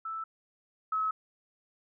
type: tone pair in turn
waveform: sine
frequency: 1318.5 / 1287.6 Hz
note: E6 / E6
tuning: 0 / -41 cents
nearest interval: unison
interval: 41 cents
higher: first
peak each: -34 / -27 dBFS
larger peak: second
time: 0.05-0.24 / 0.92-1.11 s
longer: neither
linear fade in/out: 5 ms
effects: none